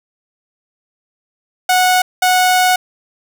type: tone bursts at uneven times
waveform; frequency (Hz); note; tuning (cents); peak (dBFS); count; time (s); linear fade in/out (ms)
sawtooth; 735; F#5; -12; -6; 2; 1.69-2.02 / 2.22-2.76; 5
effects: none